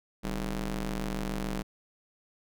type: ring-modulated tone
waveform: sawtooth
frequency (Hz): 114.1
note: A#2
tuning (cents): -37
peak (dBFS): -24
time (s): 0.23-1.63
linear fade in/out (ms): 20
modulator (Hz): 80.5
effects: none